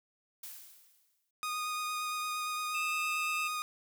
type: noise with exponential decay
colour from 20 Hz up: blue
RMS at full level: -43 dBFS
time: 0.43-1.31 s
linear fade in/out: 5 ms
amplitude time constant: 190 ms
type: tone with vibrato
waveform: sawtooth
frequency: 1236 Hz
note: D#6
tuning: 12 cents flat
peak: -30 dBFS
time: 1.43-3.62 s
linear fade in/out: 0 ms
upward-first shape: triangle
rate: 8.7 Hz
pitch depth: 13 cents each way
type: tone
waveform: triangle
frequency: 2637 Hz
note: E7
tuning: in tune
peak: -32 dBFS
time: 2.74-3.48 s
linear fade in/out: 10 ms
effects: none